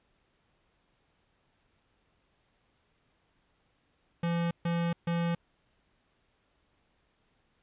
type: tone bursts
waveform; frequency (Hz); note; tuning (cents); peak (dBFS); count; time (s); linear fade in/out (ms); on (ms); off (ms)
square; 170; F3; -46; -28; 3; 4.23-5.35; 5; 280; 140
effects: pink hiss -72 dBFS RMS until 7.62 s + resampled to 8000 Hz